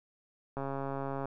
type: click train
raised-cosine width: 1 ms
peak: -23 dBFS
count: 95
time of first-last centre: 0.57-1.256 s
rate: 137 Hz
effects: none